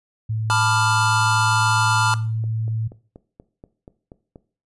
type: tone with pitch glide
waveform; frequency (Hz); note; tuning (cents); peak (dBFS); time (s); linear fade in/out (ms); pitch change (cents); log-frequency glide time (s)
sine; 110 to 111.47; A2 to A2; 0 to +23; -21; 0.29-2.88; 10; +23; 0.89-2.09
type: chord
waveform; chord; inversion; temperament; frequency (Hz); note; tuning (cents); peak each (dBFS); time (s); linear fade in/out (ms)
square; B half-diminished seventh; third; equal with one note detuned; 880 / 987.8 / 1187.6 / 1396.9; A5 / B5 / D6 / F6; 0 / 0 / +19 / 0; -24 / -24 / -25 / -22; 0.5-2.14; 0
type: click train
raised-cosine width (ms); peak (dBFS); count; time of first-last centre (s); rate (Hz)
2; -27; 9; 2.44-4.358; 4.17
effects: noise-tail reverb RT60 0.4 s tail -17 dB re dry + resampled to 24000 Hz